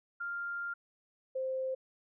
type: tone pair in turn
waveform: sine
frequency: 1396.9 / 523.2 Hz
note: F6 / C5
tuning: 0 / 0 cents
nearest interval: octave + perfect fourth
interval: 1700 cents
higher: first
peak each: -35 / -32 dBFS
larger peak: second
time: 0.2-0.74 / 1.35-1.75 s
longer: first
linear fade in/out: 10 ms
effects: none